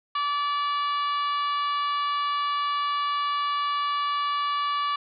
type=harmonic tone; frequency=578 Hz; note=D5; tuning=28 cents flat; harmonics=2 / 3 / 4 / 5 / 6 / 7 / 8; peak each=-24 / -39 / -40 / -36 / -40 / -42 / -47 dBFS; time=0.15-4.96 s; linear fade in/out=5 ms; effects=none

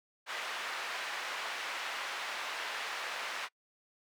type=band-pass noise; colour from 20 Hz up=white; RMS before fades=-39 dBFS; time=0.26-3.49 s; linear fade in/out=50 ms; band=740 to 2400 Hz; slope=12 dB/octave; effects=noise-tail reverb RT60 0.1 s tail -25 dB re dry

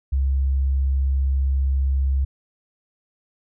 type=tone; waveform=sine; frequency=67.5 Hz; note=C#2; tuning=45 cents flat; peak=-17 dBFS; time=0.12-2.25 s; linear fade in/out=10 ms; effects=none

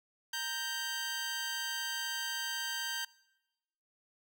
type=tone pair together; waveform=15% pulse; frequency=932.3 / 1568 Hz; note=A#5 / G6; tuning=0 / 0 cents; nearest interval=major sixth; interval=900 cents; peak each=-36 / -29 dBFS; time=0.33-3.05 s; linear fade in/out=5 ms; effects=noise-tail reverb RT60 1.0 s tail -23 dB re dry

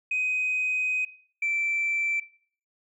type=tone pair in turn; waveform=sine; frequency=2510 / 2336 Hz; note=D#7 / D7; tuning=+15 / -10 cents; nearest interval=minor second; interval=125 cents; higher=first; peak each=-23 dBFS; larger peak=neither; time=0.11-1.05 / 1.42-2.2 s; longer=first; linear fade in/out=5 ms; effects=noise-tail reverb RT60 0.5 s tail -18 dB re dry + tanh soft clip ceiling -20 dBFS

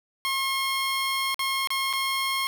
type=tone with dropouts; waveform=15% pulse; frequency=1076 Hz; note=C6; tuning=48 cents sharp; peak=-18 dBFS; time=0.25-2.47 s; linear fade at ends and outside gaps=0 ms; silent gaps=1.344-1.393 / 1.673-1.704 / 1.929-1.935 s; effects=none

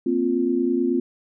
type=chord; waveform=sine; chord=Bb suspended second; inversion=none; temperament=just; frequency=233.1 / 262.2 / 349.6 Hz; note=Bb3 / C4 / F4; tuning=0 / +4 / +2 cents; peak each=-26 / -22 / -22 dBFS; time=0.06-1 s; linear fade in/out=5 ms; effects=none

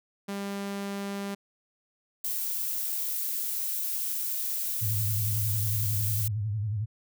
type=tone; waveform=sawtooth; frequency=199.3 Hz; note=G3; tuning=29 cents sharp; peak=-28 dBFS; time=0.28-1.35 s; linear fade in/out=10 ms
type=noise; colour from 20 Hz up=violet; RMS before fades=-31 dBFS; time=2.24-6.28 s; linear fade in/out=5 ms
type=tone with vibrato; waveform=sine; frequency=105.7 Hz; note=G#2; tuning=31 cents sharp; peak=-27 dBFS; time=4.81-6.86 s; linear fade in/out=20 ms; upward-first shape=sine; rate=11 Hz; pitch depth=110 cents each way
effects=none

